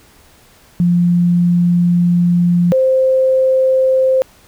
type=tone pair in turn; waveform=sine; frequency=174.61 / 523.2 Hz; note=F3 / C5; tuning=0 / 0 cents; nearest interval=octave + perfect fifth; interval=1900 cents; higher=second; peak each=-9 dBFS; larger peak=neither; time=0.8-2.72 / 2.72-4.22 s; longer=first; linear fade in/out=0 ms; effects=pink hiss -47 dBFS RMS until 4.47 s